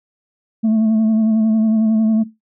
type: tone with vibrato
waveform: sine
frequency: 220 Hz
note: A3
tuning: in tune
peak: -9 dBFS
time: 0.63-2.24 s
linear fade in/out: 20 ms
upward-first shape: sine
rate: 11 Hz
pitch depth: 34 cents each way
effects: noise-tail reverb RT60 0.2 s tail -17 dB re dry + tanh soft clip ceiling -11 dBFS